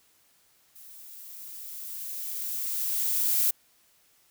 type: noise with level ramp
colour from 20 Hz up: violet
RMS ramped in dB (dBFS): -49 to -23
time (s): 0.75-3.51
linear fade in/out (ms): 10
effects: white hiss -64 dBFS RMS until 4.3 s